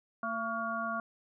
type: harmonic tone with a mistuned harmonic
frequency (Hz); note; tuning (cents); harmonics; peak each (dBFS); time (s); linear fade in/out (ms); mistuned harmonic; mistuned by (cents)
226; A3; +47; 1 / 3 / 5 / 6; -40 / -38 / -36 / -37; 0.23-1; 2; 6; +69
effects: none